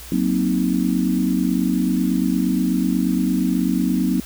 sine chord, C half-diminished seventh, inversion second, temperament equal, 185 / 233.1 / 261.6 / 311.1 Hz, Gb3 / Bb3 / C4 / Eb4, 0 / 0 / 0 / 0 cents, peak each -21 / -23 / -21 / -24 dBFS, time 0.12-4.2 s, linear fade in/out 2 ms, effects added 60 Hz sine -39 dBFS peak until 4.25 s + white hiss -39 dBFS RMS until 4.25 s

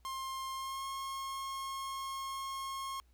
45% pulse tone with pitch glide, 1061 to 1080.2 Hz, C6 to C#6, +24 to -45 cents, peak -38 dBFS, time 0.05-3 s, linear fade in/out 0 ms, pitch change +31 cents, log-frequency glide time 0.54-0.85 s, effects added 60 Hz sine -62 dBFS peak until 3.13 s + pink hiss -75 dBFS RMS until 3.13 s

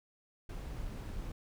brown noise, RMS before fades -41 dBFS, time 0.49-1.32 s, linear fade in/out 5 ms, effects none

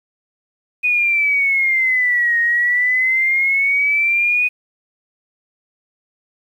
sine exponential two-way sweep, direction down then up, 2489 to 1864.7 to 2489 Hz, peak -13 dBFS, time 0.83-4.49 s, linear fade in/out 20 ms, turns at 2.39 s, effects 8-bit

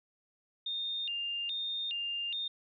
sine tone with vibrato, 3200 Hz, G7, 35 cents sharp, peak -33 dBFS, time 0.66-2.48 s, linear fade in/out 5 ms, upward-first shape square, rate 1.2 Hz, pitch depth 230 cents each way, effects none

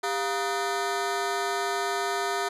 20% pulse ring-modulated tone, 549 Hz, C#5, 17 cents flat, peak -18 dBFS, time 0.03-2.49 s, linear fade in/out 10 ms, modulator 151 Hz, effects low-pass 10000 Hz 12 dB/octave

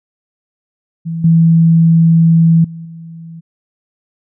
sine tone with level steps, 164.81 Hz, E3, in tune, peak -17 / -5 / -25 / -28 dBFS, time 1.05-3.41 s, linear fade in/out 20 ms, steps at 1.24 / 2.64 / 2.85 s, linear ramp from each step 5 ms, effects none

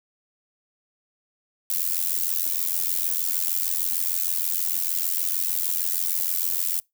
violet noise with amplitude modulation, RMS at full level -21 dBFS, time 1.7-6.8 s, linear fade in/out 2 ms, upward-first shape sine, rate 86.5 Hz, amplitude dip 95%, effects noise-tail reverb RT60 0.2 s tail -26 dB re dry

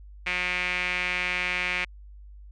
sawtooth tone with band-pass filter, 180 Hz, F#3, 47 cents flat, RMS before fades -28 dBFS, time 0.26-1.85 s, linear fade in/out 10 ms, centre 2300 Hz, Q 4.9, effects added 50 Hz sine -43 dBFS peak until 2.51 s + resampled to 22050 Hz

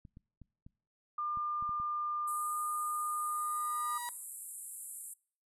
clicks, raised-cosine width 5 ms, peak -39 dBFS, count 8, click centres 0.052 / 0.171 / 0.417 / 0.665 / 1.373 / 1.625 / 1.693 / 1.8 s
sine tone with pitch glide, 1200 to 1211.1 Hz, D6 to D#6, +37 to -47 cents, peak -33 dBFS, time 1.18-3.98 s, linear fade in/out 5 ms, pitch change +16 cents, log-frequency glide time 2.24-2.56 s
white band-pass noise, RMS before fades -46 dBFS, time 2.27-5.14 s, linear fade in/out 10 ms, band 7700 to 12000 Hz, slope 96 dB/octave
35% pulse tone with exponential growth, 963 Hz, B5, 44 cents flat, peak -35 dBFS, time 3.03-4.09 s, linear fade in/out 0 ms, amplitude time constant 230 ms
effects noise-tail reverb RT60 0.5 s tail -25 dB re dry

